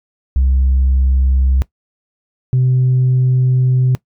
sine tone pair in turn, 65.7 / 127.95 Hz, C2 / C3, +8 / -38 cents, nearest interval octave, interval 1154 cents, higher second, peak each -8 dBFS, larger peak neither, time 0.36-1.62 / 2.53-3.95 s, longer second, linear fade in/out 0 ms, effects noise-tail reverb RT60 0.1 s tail -21 dB re dry + tanh soft clip ceiling -7 dBFS

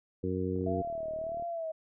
harmonic tone, 92.5 Hz, F#2, in tune, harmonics 1 / 2 / 3 / 4 / 5, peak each -36 / -36 / -36 / -36 / -36 dBFS, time 0.23-0.82 s, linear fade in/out 10 ms
click train, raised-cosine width 2 ms, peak -36 dBFS, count 34, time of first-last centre 0.56-1.424 s, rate 38.2 Hz
sine tone with vibrato, 659.3 Hz, E5, in tune, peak -33 dBFS, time 0.66-1.72 s, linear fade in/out 10 ms, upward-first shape sine, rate 1.6 Hz, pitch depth 72 cents each way
effects none

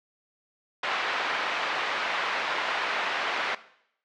pink band-pass noise, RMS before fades -29 dBFS, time 0.83-3.55 s, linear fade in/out 5 ms, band 870 to 2800 Hz, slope 12 dB/octave, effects noise-tail reverb RT60 0.7 s tail -17 dB re dry + low-pass 5000 Hz 12 dB/octave

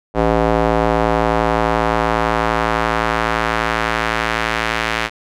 square tone with band-pass filter sweep, 55.9 Hz, A1, 28 cents sharp, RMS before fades -17 dBFS, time 0.14-5.1 s, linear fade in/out 50 ms, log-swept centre 600 to 2100 Hz, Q 1.1, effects none

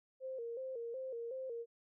sine tone with vibrato, 493.9 Hz, B4, in tune, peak -40 dBFS, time 0.2-1.66 s, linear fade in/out 50 ms, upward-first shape square, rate 2.7 Hz, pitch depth 100 cents each way, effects none

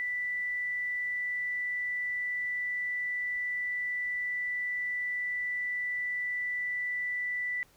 sine tone, 1975.5 Hz, B6, in tune, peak -30 dBFS, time 0-7.63 s, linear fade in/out 0 ms, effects pink hiss -63 dBFS RMS until 7.76 s

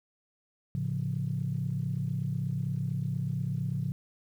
sine chord, A augmented, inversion none, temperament equal, 110 / 138.59 / 174.61 Hz, A2 / C#3 / E#3, 0 / 0 / 0 cents, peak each -34 / -31 / -34 dBFS, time 0.75-3.92 s, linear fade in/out 0 ms, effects tanh soft clip ceiling -20 dBFS + 10-bit

